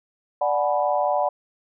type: chord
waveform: sine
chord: G# half-diminished seventh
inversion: second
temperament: equal with one note detuned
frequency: 587.3 / 740 / 844.6 / 987.8 Hz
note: D5 / F#5 / G#5 / B5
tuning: 0 / 0 / +29 / 0 cents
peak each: -23 / -23 / -27 / -27 dBFS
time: 0.41-1.29 s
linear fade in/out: 5 ms
effects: none